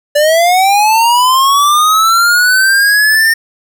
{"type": "linear sweep", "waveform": "square", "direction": "up", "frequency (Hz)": [578, 1821], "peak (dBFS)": -7, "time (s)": [0.15, 3.34], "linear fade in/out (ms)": 10, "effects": []}